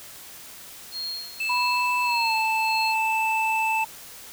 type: tone with tremolo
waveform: sine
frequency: 4255 Hz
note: C8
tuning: 28 cents sharp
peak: -28 dBFS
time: 0.91-2.95 s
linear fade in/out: 50 ms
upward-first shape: sine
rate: 1.7 Hz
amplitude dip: 80%
type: tone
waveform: triangle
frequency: 2637 Hz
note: E7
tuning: in tune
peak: -23 dBFS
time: 1.4-3.84 s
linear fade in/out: 5 ms
type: tone with pitch glide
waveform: sine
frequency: 987.8 to 885.1 Hz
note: B5 to A5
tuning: 0 to +10 cents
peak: -23 dBFS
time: 1.49-3.85 s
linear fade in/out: 10 ms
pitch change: -190 cents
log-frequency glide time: 2.04-2.34 s
effects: white hiss -43 dBFS RMS until 4.32 s